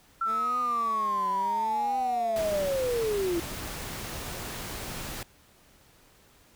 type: linear sweep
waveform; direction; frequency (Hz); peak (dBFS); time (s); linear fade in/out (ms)
sine; down; 1353 to 329.6; -25; 0.21-3.4; 5
type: tone with vibrato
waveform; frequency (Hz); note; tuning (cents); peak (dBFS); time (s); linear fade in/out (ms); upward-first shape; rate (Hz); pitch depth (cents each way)
15% pulse; 217.1; A3; -23; -33; 0.25-2.73; 50; triangle; 0.72; 260
type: noise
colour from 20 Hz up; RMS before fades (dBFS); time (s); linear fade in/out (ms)
pink; -37; 2.36-5.23; 2
effects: pink hiss -59 dBFS RMS until 6.55 s